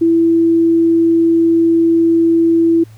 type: tone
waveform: sine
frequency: 331.8 Hz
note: E4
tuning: 11 cents sharp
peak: -8 dBFS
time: 0.01-2.84 s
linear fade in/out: 10 ms
effects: added 110 Hz sine -36 dBFS peak until 2.97 s + pink hiss -50 dBFS RMS until 2.97 s